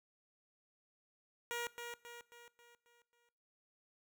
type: tone with echo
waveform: 10% pulse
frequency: 475 Hz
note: A#4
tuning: 33 cents sharp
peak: -30 dBFS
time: 1.51-1.67 s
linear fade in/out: 0 ms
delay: 270 ms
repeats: 6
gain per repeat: -6 dB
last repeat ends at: 3.29 s
effects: noise-tail reverb RT60 0.9 s tail -21 dB re dry